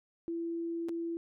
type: tone with dropouts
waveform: sine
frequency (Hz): 335.4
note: E4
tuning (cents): +30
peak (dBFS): -33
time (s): 0.28-1.17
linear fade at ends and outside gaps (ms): 0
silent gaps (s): 0.886-0.892
effects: none